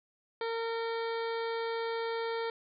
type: harmonic tone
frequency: 457.7 Hz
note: A#4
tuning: 32 cents flat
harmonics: 1 / 2 / 3 / 4 / 5 / 7 / 8 / 9 / 10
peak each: -33 / -39 / -43 / -45 / -47 / -50 / -51 / -52 / -53 dBFS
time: 0.41-2.5 s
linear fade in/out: 2 ms
effects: none